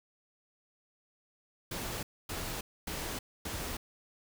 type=noise bursts; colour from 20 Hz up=pink; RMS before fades=-38 dBFS; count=4; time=1.71-3.77 s; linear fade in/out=5 ms; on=320 ms; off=260 ms; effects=none